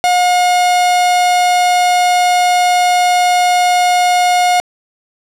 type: tone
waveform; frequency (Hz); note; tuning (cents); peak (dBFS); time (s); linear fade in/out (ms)
45% pulse; 718; F5; +48; -9; 0.04-4.6; 0
effects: low-pass 10000 Hz 12 dB/octave